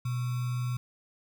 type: tone with sample-and-hold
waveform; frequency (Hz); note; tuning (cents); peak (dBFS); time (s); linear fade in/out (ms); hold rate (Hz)
sine; 123.47; B2; 0; -28; 0.05-0.77; 5; 1225
effects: none